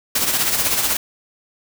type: noise with tremolo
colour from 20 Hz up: white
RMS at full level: -17 dBFS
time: 0.15-0.97 s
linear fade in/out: 5 ms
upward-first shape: sine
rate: 16 Hz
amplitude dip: 50%
effects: none